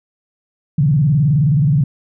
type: tone with vibrato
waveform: sine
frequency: 144.6 Hz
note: D3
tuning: 27 cents flat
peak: -10 dBFS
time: 0.78-1.84 s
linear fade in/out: 5 ms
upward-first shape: square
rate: 19 Hz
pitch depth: 170 cents each way
effects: none